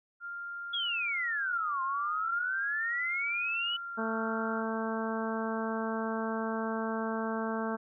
sine tone with pitch glide, 1396.9 to 1387.3 Hz, F6 to F6, 0 to -12 cents, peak -37 dBFS, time 0.2-4.64 s, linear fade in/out 50 ms, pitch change -12 cents, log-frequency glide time 3.43-3.56 s
sine exponential two-way sweep, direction down then up, 3400 to 1046.5 to 2997 Hz, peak -30 dBFS, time 0.73-3.77 s, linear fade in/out 10 ms, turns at 1.82 s
harmonic tone, 222.9 Hz, A3, 23 cents sharp, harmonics 1 / 2 / 3 / 4 / 5 / 6 / 7, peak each -34 / -37 / -39 / -40 / -41 / -42 / -42 dBFS, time 3.97-7.77 s, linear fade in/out 20 ms
effects none

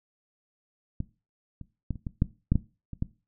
clicks, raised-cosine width 5 ms, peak -18 / -28 / -17 / -29 / -20 / -9 / -9 / -11 / -25 / -15 dBFS, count 10, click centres 1.004 / 1.613 / 1.907 / 1.957 / 2.068 / 2.221 / 2.52 / 2.556 / 2.933 / 3.024 s, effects noise-tail reverb RT60 0.3 s tail -18 dB re dry

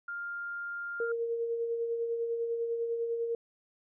sine tone, 1401 Hz, F6, 5 cents sharp, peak -35 dBFS, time 0.08-1.12 s, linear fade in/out 5 ms
sine tone with tremolo, 464.4 Hz, A#4, 7 cents flat, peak -28 dBFS, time 1-3.35 s, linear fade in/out 2 ms, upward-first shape sine, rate 10 Hz, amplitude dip 40%
effects none

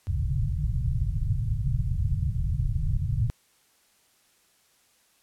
white low-pass noise, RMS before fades -26 dBFS, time 0.07-3.3 s, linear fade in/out 0 ms, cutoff 140 Hz, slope 48 dB/octave, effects white hiss -64 dBFS RMS until 5.22 s + low-pass 12000 Hz 12 dB/octave

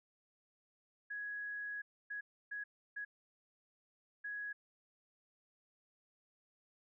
sine tone bursts at uneven times, 1669 Hz, G#6, 8 cents sharp, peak -40 dBFS, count 5, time 1.1-1.82 / 2.1-2.21 / 2.51-2.64 / 2.96-3.05 / 4.24-4.53 s, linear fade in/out 10 ms, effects none

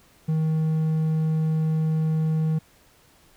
triangle tone, 158 Hz, D#3, 27 cents sharp, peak -18 dBFS, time 0.28-2.59 s, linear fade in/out 10 ms, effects pink hiss -57 dBFS RMS until 3.36 s

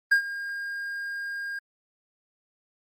triangle tone with ADSR envelope, 1615 Hz, G#6, 49 cents flat, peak -13 dBFS, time 0.11-1.59 s, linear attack 12 ms, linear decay 92 ms, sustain -16 dB, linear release 5 ms, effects Opus 32 kbps

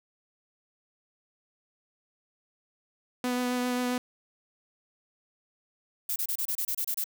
sawtooth tone with vibrato, 248.1 Hz, B3, 8 cents sharp, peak -23 dBFS, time 3.24-3.98 s, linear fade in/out 2 ms, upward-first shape triangle, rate 7.5 Hz, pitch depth 14 cents each way
violet noise bursts, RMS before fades -30 dBFS, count 10, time 6.09-7.042 s, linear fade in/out 5 ms, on 70 ms, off 28 ms
effects none

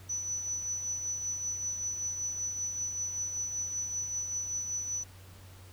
sine tone with tremolo, 5960 Hz, F#8, 12 cents sharp, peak -30 dBFS, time 0.09-5.04 s, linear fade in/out 10 ms, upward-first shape triangle, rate 5.2 Hz, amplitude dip 50%, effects added 93 Hz sine -50 dBFS peak until 5.72 s + pink hiss -56 dBFS RMS until 5.72 s

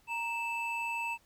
triangle tone pair together, 932.3 / 2637 Hz, A#5 / E7, 0 / 0 cents, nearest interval octave + tritone, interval 1800 cents, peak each -34 / -33 dBFS, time 0.07-1.18 s, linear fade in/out 50 ms, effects pink hiss -67 dBFS RMS until 1.25 s

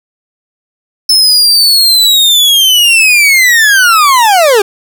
40% pulse linear sweep, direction down, 5274 to 384.7 Hz, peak -3 dBFS, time 1.09-4.62 s, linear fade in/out 5 ms, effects none

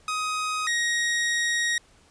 sawtooth tone pair in turn, 1256 / 1881.9 Hz, D#6 / A#6, +16 / +16 cents, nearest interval perfect fifth, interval 700 cents, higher second, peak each -22 / -19 dBFS, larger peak second, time 0.08-0.67 / 0.67-1.78 s, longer second, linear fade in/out 2 ms, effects pink hiss -58 dBFS RMS until 2.1 s + resampled to 22050 Hz

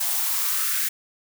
blue noise with high-pass filter sweep, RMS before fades -24 dBFS, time 0-0.89 s, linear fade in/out 10 ms, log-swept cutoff 700 to 1700 Hz, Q 3.1, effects none

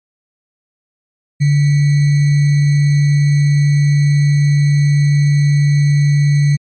sine tone with sample-and-hold, 144.6 Hz, D3, 27 cents flat, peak -8 dBFS, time 1.4-6.57 s, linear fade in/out 20 ms, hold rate 2100 Hz, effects MP3 32 kbps

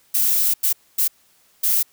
violet noise bursts at uneven times, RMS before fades -18 dBFS, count 4, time 0.14-0.54 / 0.63-0.73 / 0.98-1.08 / 1.63-1.83 s, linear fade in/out 10 ms, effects white hiss -58 dBFS RMS until 1.92 s

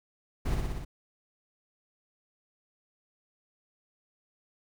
brown noise with echo, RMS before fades -29 dBFS, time 0.45-0.55 s, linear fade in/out 10 ms, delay 60 ms, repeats 5, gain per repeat -2 dB, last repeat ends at 0.85 s, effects none

